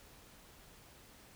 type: silence
effects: pink hiss -59 dBFS RMS until 1.35 s